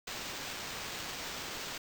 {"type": "noise with sample-and-hold", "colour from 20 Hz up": "violet", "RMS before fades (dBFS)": -41, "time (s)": [0.07, 1.78], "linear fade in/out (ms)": 5, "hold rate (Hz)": 11025, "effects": []}